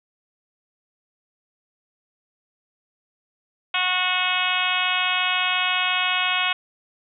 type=harmonic tone; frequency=365.7 Hz; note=F#4; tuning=20 cents flat; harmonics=2 / 3 / 4 / 5 / 6 / 7 / 8 / 9 / 10; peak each=-30 / -28 / -28 / -34 / -28 / -25 / -28 / -28 / -34 dBFS; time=3.74-6.53 s; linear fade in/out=5 ms; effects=none